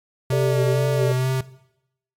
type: tone with vibrato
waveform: square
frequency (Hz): 129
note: C3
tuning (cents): -24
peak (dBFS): -20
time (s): 0.3-1.41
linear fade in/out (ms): 5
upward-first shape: sine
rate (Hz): 2.2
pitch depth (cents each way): 30
type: chord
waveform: sine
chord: G suspended second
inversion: none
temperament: just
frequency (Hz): 392 / 441 / 588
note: G4 / A4 / D5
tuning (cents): 0 / +4 / +2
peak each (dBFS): -24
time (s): 0.32-1.12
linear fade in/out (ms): 5
effects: noise-tail reverb RT60 0.8 s tail -18 dB re dry + MP3 96 kbps